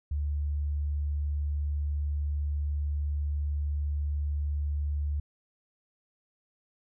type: tone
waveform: sine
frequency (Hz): 73.1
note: D2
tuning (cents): -7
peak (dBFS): -27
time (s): 0.11-5.2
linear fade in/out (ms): 5
effects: none